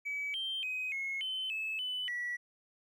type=tone with pitch steps; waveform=triangle; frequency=2284 / 3149 / 2519 / 2171 / 3059 / 2602 / 3001 / 1942 Hz; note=D7 / G7 / D#7 / C#7 / G7 / E7 / F#7 / B6; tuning=-49 / +7 / +21 / -37 / -43 / -23 / +24 / -30 cents; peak=-31 dBFS; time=0.05-2.37 s; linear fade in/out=20 ms; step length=290 ms; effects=tanh soft clip ceiling -31 dBFS